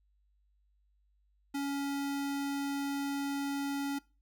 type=tone; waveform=square; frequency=280.2 Hz; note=C#4; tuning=19 cents sharp; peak=-33 dBFS; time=1.54-3.99 s; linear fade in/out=10 ms; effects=noise-tail reverb RT60 0.3 s tail -21 dB re dry + added 50 Hz sine -68 dBFS peak until 4.21 s